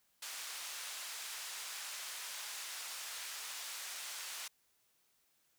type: band-pass noise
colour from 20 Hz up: white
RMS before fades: -45 dBFS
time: 0.22-4.48 s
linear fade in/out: 5 ms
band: 930 to 8500 Hz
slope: 12 dB/octave
effects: white hiss -75 dBFS RMS until 5.58 s